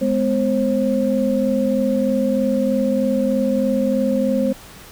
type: tone cluster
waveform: sine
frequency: 208.8 / 252 / 534 Hz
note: G#3 / B3 / C5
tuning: +10 / +35 / +35 cents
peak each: -20 dBFS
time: 0.01-4.53 s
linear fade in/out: 10 ms
effects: pink hiss -41 dBFS RMS until 4.91 s